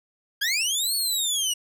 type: linear two-way sweep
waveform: 20% pulse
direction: up then down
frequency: 1574 to 4435 to 2855 Hz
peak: -17 dBFS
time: 0.41-1.54 s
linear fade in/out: 10 ms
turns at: 0.95 s
effects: none